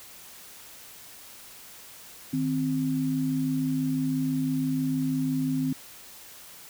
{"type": "tone pair together", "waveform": "sine", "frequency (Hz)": [155.55, 261.6], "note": ["D#3", "C4"], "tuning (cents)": [0, 0], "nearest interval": "major sixth", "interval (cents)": 900, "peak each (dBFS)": [-30, -25], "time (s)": [2.33, 5.73], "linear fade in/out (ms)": 5, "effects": ["white hiss -47 dBFS RMS until 6.69 s"]}